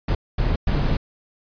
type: noise bursts at uneven times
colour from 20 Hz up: brown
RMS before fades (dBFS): -20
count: 3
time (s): 0.08-0.15 / 0.38-0.56 / 0.67-0.97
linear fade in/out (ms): 5
effects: resampled to 11025 Hz